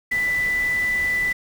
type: tone in noise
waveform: sine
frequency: 1987 Hz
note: B6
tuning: 10 cents sharp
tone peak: -19 dBFS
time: 0.11-1.33 s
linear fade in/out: 10 ms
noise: pink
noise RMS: -36 dBFS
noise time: 0.11-1.33 s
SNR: +14 dB
effects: none